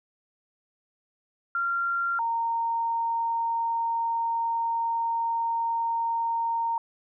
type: tone pair in turn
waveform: sine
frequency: 1382 / 922.4 Hz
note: F6 / A#5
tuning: -19 / -19 cents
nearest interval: perfect fifth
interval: 700 cents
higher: first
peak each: -24 dBFS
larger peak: neither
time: 1.55-2.19 / 2.19-6.78 s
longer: second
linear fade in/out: 2 ms
effects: none